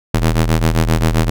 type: ring-modulated tone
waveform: sawtooth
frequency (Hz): 81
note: E2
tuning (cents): -30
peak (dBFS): -5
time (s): 0.14-1.3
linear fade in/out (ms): 5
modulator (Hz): 36.7
effects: none